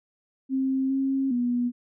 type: tone with pitch steps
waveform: sine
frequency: 265.4 / 269.3 / 243.4 Hz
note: C4 / C#4 / B3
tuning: +25 / -50 / -25 cents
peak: -22 dBFS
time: 0.49-1.72 s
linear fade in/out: 50 ms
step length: 410 ms
effects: none